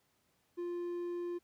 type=tone; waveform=triangle; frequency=349.2 Hz; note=F4; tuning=in tune; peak=-34 dBFS; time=0.57-1.39 s; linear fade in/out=20 ms; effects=pink hiss -75 dBFS RMS until 1.43 s + high-pass 80 Hz 12 dB/octave